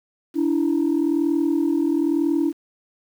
sine tone pair together, 290 / 331 Hz, D4 / E4, -22 / +7 cents, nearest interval major second, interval 229 cents, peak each -19 dBFS, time 0.34-2.53 s, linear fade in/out 50 ms, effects tanh soft clip ceiling -13 dBFS + 8-bit

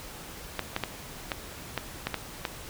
clicks, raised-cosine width 0.3 ms, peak -12 dBFS, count 8, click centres 0.593 / 0.764 / 0.837 / 1.318 / 1.777 / 2.07 / 2.143 / 2.452 s, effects pink hiss -43 dBFS RMS until 2.69 s

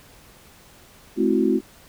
sine chord, F# half-diminished seventh, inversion first, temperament equal with one note detuned, 214.5 / 261.6 / 329.6 / 370 Hz, A3 / C4 / E4 / F#4, -44 / 0 / 0 / 0 cents, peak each -23 / -22 / -22 / -22 dBFS, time 1.16-1.61 s, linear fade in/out 50 ms, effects pink hiss -50 dBFS RMS until 1.88 s

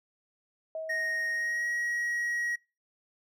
sine tone with exponential decay, 639 Hz, D#5, 46 cents sharp, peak -32 dBFS, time 0.75-2.13 s, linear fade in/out 2 ms, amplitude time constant 300 ms
triangle tone with pitch glide, 1864.7 to 1901.7 Hz, A#6 to A#6, 0 to +34 cents, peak -27 dBFS, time 0.89-2.56 s, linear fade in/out 10 ms, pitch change +34 cents, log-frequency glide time 1.33-1.66 s
effects noise-tail reverb RT60 0.3 s tail -26 dB re dry

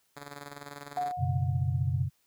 5% pulse tone with tremolo, 143.1 Hz, D3, 45 cents flat, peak -29 dBFS, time 0.16-1.12 s, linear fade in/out 10 ms, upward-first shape square, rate 20 Hz, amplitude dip 60%
sine tone with exponential decay, 724 Hz, F#5, 38 cents flat, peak -26 dBFS, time 0.97-2.03 s, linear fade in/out 2 ms, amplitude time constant 230 ms
sine chord, F# suspended fourth, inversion none, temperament just, 92.5 / 123.33 / 138.75 Hz, F#2 / B2 / C#3, 0 / -2 / +2 cents, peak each -30 dBFS, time 1.17-2.1 s, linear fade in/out 50 ms
effects white hiss -71 dBFS RMS until 2.26 s

